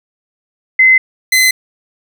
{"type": "tone pair in turn", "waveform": ["sine", "sawtooth"], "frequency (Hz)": [2052, 2041], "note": ["C7", "C7"], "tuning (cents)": [-34, -44], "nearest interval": "unison", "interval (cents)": 10, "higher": "first", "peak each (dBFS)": -4, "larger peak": "neither", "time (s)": [[0.79, 0.98], [1.32, 1.51]], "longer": "neither", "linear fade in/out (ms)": 5, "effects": []}